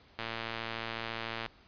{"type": "click train", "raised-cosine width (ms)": 0.3, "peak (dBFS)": -20, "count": 146, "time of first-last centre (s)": [0.19, 1.462], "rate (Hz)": 114, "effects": ["pink hiss -60 dBFS RMS until 1.67 s", "resampled to 11025 Hz"]}